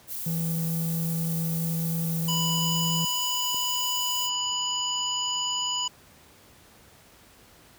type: noise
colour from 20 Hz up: violet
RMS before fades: -34 dBFS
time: 0.07-4.3 s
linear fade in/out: 50 ms
type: tone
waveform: triangle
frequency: 164.81 Hz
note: E3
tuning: in tune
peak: -24 dBFS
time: 0.26-3.05 s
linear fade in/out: 5 ms
type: harmonic tone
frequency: 987.8 Hz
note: B5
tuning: in tune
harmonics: 1 / 3 / 5 / 7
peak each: -33 / -28 / -36 / -32 dBFS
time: 2.28-5.88 s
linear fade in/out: 5 ms
type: clicks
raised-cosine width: 2 ms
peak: -39 / -29 dBFS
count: 2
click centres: 2.42 / 3.545 s
effects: pink hiss -54 dBFS RMS until 7.78 s + high-pass 60 Hz 12 dB/octave